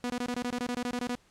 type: tone bursts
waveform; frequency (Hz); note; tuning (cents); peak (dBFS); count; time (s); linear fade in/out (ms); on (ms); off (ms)
sawtooth; 244.9; B3; -14; -26; 14; 0.04-1.152; 0; 59; 22
effects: pink hiss -64 dBFS RMS until 1.3 s + low-pass 9000 Hz 12 dB/octave